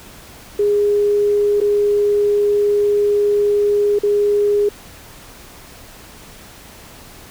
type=tone with dropouts; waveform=sine; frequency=411.4 Hz; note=G#4; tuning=16 cents flat; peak=-12 dBFS; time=0.59-4.69 s; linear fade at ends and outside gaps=5 ms; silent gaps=1.604-1.613 / 3.989-4.033 s; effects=pink hiss -40 dBFS RMS until 7.3 s